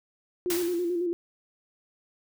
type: tone with vibrato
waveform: sine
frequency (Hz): 348.9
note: F4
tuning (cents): -2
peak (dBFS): -25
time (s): 0.46-1.13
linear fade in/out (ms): 0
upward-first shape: square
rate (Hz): 9.1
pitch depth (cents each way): 44
type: noise with exponential decay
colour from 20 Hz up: white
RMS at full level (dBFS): -29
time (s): 0.5-1.06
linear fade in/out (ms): 2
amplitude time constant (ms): 120
effects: none